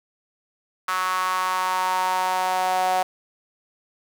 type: tone with high-pass filter sweep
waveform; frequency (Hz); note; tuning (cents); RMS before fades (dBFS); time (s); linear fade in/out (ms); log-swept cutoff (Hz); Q
sawtooth; 185; F#3; 0; -23; 0.88-3.03; 5; 1200 to 720; 5.1
effects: none